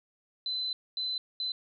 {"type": "tone bursts at uneven times", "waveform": "sine", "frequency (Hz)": 4034, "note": "B7", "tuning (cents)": 36, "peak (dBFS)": -30, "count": 3, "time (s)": [[0.46, 0.73], [0.97, 1.18], [1.4, 1.52]], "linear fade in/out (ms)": 2, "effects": []}